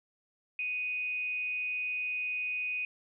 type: tone with frequency modulation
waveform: sine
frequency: 2493 Hz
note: D#7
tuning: 3 cents sharp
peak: -31 dBFS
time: 0.59-2.85 s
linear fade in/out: 2 ms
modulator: 278 Hz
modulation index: 0.23
effects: none